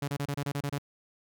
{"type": "tone bursts", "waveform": "sawtooth", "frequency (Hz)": 142.4, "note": "C#3", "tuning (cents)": 47, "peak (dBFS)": -26, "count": 9, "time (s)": [0.02, 0.784], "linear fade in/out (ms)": 5, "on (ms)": 60, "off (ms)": 28, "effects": []}